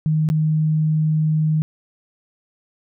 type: tone with dropouts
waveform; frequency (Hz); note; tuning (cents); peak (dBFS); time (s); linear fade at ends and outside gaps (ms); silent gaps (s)
sine; 155.56; D#3; 0; -15; 0.06-1.62; 0; 0.289-0.3
effects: none